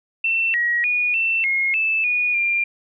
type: tone with pitch steps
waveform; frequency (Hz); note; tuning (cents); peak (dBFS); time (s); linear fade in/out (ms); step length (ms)
sine; 2688 / 1904 / 2453 / 2680 / 2153 / 2631 / 2456 / 2391; E7 / A#6 / D#7 / E7 / C7 / E7 / D#7 / D7; +33 / +36 / -25 / +28 / +49 / -4 / -23 / +30; -17; 0.24-2.64; 5; 300
effects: none